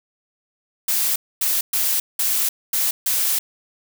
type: noise bursts at uneven times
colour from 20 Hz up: blue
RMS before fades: -20 dBFS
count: 6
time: 0.88-1.16 / 1.41-1.61 / 1.73-2 / 2.19-2.49 / 2.73-2.91 / 3.06-3.39 s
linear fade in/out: 5 ms
effects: none